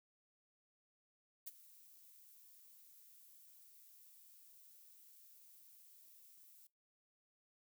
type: noise with ADSR envelope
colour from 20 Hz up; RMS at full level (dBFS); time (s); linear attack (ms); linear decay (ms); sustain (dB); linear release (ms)
violet; -45; 1.46-6.67; 15; 26; -18; 4
effects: noise-tail reverb RT60 0.2 s tail -21 dB re dry